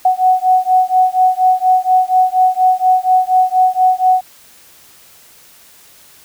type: beating tone pair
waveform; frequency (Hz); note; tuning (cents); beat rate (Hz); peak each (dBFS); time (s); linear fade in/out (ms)
sine; 740 / 744.2; F#5 / F#5; 0 / +10; 4.2; -12; 0.05-4.21; 5
effects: white hiss -44 dBFS RMS until 6.24 s